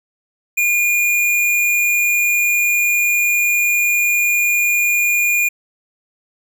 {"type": "tone", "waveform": "square", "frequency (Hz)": 2425, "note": "D#7", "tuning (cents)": -45, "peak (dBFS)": -14, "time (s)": [0.57, 5.49], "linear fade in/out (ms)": 10, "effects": []}